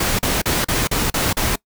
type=noise bursts; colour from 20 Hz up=pink; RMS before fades=-19 dBFS; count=7; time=0-1.558 s; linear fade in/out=5 ms; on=190 ms; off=38 ms; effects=noise-tail reverb RT60 0.1 s tail -23 dB re dry